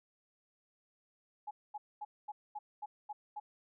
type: tone bursts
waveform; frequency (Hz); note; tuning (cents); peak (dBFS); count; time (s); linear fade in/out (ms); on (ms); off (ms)
sine; 838; G#5; +15; -39; 8; 1.47-3.4; 10; 40; 230
effects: none